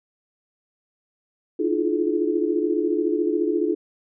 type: tone cluster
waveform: sine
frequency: 303 / 338 / 352.2 / 425.3 Hz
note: D#4 / E4 / F4 / G#4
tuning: -46 / +43 / +15 / +41 cents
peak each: -25 dBFS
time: 1.59-3.75 s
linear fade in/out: 10 ms
effects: none